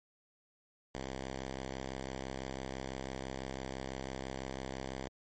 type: tone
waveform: 5% pulse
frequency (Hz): 66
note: C2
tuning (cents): +16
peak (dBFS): -28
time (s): 0.95-5.08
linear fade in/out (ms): 0
effects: MP3 32 kbps